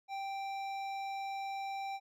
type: tone with hard clipping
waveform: sine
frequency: 784 Hz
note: G5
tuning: in tune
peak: -39 dBFS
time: 0.08-2 s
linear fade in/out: 50 ms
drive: 12 dB
effects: none